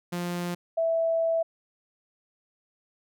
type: tone pair in turn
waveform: sawtooth / sine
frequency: 175.4 / 658.2 Hz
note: F3 / E5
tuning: +8 / -3 cents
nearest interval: octave + major seventh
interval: 2289 cents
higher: second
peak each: -25 / -22 dBFS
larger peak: second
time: 0.12-0.55 / 0.77-1.43 s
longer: second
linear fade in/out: 10 ms
effects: none